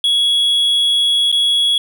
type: tone with dropouts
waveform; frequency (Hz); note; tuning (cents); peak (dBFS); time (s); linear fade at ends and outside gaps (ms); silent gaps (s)
triangle; 3348; G#7; +13; -10; 0.04-1.78; 2; 1.317-1.325
effects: none